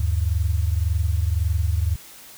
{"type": "tone pair together", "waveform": "sine", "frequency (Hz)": [76.2, 98.03], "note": ["D#2", "G2"], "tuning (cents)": [-36, 1], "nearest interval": "major third", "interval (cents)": 437, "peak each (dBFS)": [-20, -23], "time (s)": [0, 1.96], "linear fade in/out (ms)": 5, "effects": ["white hiss -44 dBFS RMS until 2.37 s"]}